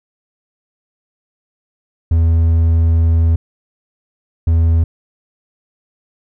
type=tone bursts at uneven times; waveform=triangle; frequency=82.3 Hz; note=E2; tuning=2 cents flat; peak=-7 dBFS; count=2; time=2.11-3.36 / 4.47-4.84 s; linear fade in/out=5 ms; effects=none